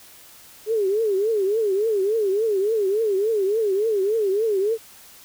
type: tone with vibrato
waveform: sine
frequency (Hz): 415.3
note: G#4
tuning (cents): 0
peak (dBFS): -18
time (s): 0.66-4.78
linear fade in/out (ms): 50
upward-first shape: triangle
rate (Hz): 3.5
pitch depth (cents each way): 190
effects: white hiss -47 dBFS RMS until 5.24 s